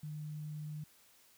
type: tone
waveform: sine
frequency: 151.6 Hz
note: D#3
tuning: 45 cents flat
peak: -40 dBFS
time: 0.03-0.84 s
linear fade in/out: 5 ms
effects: white hiss -65 dBFS RMS until 1.37 s